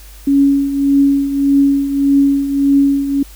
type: tone with tremolo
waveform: sine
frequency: 278.8 Hz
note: C#4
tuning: 10 cents sharp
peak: -6 dBFS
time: 0.27-3.23 s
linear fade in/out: 5 ms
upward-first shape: triangle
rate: 1.7 Hz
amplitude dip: 70%
effects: added 50 Hz sine -35 dBFS peak until 3.35 s + white hiss -42 dBFS RMS until 3.35 s